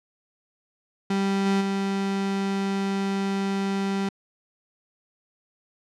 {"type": "tone with level steps", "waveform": "35% pulse", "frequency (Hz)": 196, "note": "G3", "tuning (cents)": 0, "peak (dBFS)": [-20, -18, -22], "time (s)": [1.1, 4.09], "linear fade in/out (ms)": 5, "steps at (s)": [1.45, 1.6], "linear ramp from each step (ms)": 20, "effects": ["low-pass 6000 Hz 12 dB/octave"]}